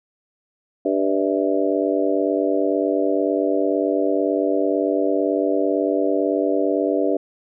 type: harmonic tone with a mistuned harmonic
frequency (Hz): 98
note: G2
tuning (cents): 0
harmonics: 3 / 4 / 5 / 6 / 7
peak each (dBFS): -22 / -23 / -24 / -25 / -25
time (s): 0.85-7.17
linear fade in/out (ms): 5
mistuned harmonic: 7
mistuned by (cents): -75
effects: none